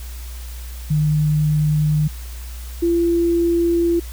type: tone pair in turn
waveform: sine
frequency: 151.7 / 340.6 Hz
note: D#3 / F4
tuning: -44 / -43 cents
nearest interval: octave + major second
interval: 1401 cents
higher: second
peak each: -14 dBFS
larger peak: neither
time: 0.9-2.08 / 2.82-4 s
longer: neither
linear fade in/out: 10 ms
effects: added 60 Hz sine -29 dBFS peak until 4.12 s + white hiss -41 dBFS RMS until 4.12 s